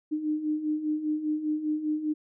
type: beating tone pair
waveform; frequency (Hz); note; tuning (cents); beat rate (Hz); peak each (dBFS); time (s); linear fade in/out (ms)
sine; 301.7 / 306.7; D4 / D#4; +47 / -25; 5; -33 / -27; 0.11-2.14; 20
effects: none